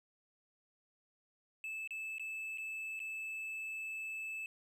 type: tone with dropouts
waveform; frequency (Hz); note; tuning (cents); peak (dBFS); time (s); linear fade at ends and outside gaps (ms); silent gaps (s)
triangle; 2621; E7; -11; -38; 1.64-4.46; 1; 1.875-1.907 / 2.183-2.196 / 2.575-2.582 / 2.993-3.001
effects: none

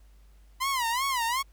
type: tone with vibrato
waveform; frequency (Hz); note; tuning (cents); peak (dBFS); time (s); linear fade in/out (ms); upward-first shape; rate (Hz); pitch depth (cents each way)
sawtooth; 1006; B5; +32; -22; 0.6-1.43; 20; sine; 2.7; 170
effects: added 50 Hz sine -52 dBFS peak until 1.52 s + pink hiss -67 dBFS RMS until 1.52 s

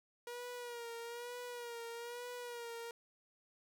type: tone with vibrato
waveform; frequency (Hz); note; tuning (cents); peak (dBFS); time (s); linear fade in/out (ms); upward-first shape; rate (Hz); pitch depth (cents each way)
sawtooth; 477.2; A#4; +41; -40; 0.27-2.91; 2; sine; 1.1; 48
effects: none

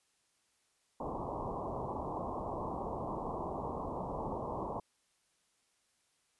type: low-pass noise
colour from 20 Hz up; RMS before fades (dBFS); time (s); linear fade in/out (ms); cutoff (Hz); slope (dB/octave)
white; -39; 1-4.8; 5; 1100; 96
effects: white hiss -75 dBFS RMS until 6.39 s + resampled to 24000 Hz

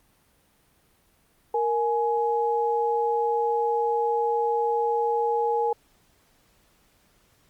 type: tone pair together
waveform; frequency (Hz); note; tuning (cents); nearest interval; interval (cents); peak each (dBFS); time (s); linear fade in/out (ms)
sine; 466.2 / 839.1; A#4 / G#5; 0 / +18; minor seventh; 1018; -24; 1.54-5.73; 5
effects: pink hiss -63 dBFS RMS until 7.49 s + Opus 32 kbps

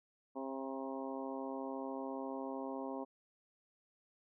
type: harmonic tone with a mistuned harmonic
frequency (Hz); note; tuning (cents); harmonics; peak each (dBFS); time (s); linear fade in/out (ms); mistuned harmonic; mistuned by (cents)
133.9; C3; +40; 2 / 3 / 4 / 5 / 6 / 7 / 8; -43 / -47 / -46 / -49 / -50 / -49 / -53; 0.35-3.05; 20; 7; +16
effects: none

